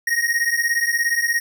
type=beating tone pair; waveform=square; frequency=1864.7 / 1881.7 Hz; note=A#6 / A#6; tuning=0 / +16 cents; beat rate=17 Hz; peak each=-21 / -22 dBFS; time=0.07-1.4 s; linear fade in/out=5 ms; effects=none